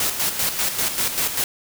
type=noise with tremolo; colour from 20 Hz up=white; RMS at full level=-21 dBFS; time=0-1.44 s; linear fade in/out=2 ms; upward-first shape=square; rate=5.1 Hz; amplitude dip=55%; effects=none